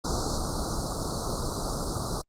pink band-stop noise, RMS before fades -29 dBFS, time 0.04-2.22 s, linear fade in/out 10 ms, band 1400 to 4000 Hz, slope 96 dB/octave, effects low-pass 8000 Hz 12 dB/octave + Opus 32 kbps

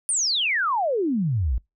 sine exponential sweep, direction down, 9610 to 52.4 Hz, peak -20 dBFS, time 0.09-1.58 s, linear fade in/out 0 ms, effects noise-tail reverb RT60 0.2 s tail -25 dB re dry

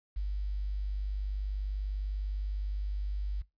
sine tone with quantisation, 49.84 Hz, G1, 29 cents sharp, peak -30 dBFS, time 0.16-3.42 s, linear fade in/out 10 ms, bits 10, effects noise-tail reverb RT60 0.2 s tail -20 dB re dry + resampled to 11025 Hz

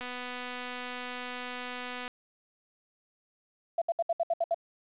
click train, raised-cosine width 0.3 ms, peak -23 dBFS, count 514, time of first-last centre 0.01-2.079 s, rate 248 Hz
sine tone bursts, 674 Hz, E5, 38 cents sharp, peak -24 dBFS, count 8, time 3.78-4.545 s, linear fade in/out 5 ms, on 37 ms, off 67 ms
effects resampled to 8000 Hz + 10-bit

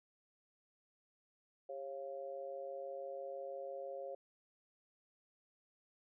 sine tone with amplitude modulation, 546 Hz, C#5, 26 cents flat, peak -38 dBFS, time 1.69-4.15 s, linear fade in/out 5 ms, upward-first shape sine, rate 146 Hz, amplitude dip 95%, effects none

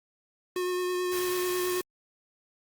square tone with vibrato, 361.8 Hz, F#4, 39 cents flat, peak -28 dBFS, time 0.56-1.81 s, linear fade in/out 2 ms, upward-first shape sine, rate 9.2 Hz, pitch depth 13 cents each way
white noise, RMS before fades -37 dBFS, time 1.11-1.82 s, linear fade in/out 20 ms
effects Opus 32 kbps

